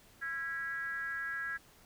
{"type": "tone with frequency modulation", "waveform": "sine", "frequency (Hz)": 1647, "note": "G#6", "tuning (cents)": -15, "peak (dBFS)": -35, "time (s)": [0.21, 1.58], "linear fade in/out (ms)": 20, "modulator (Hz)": 301, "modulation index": 0.68, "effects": ["pink hiss -61 dBFS RMS until 1.85 s"]}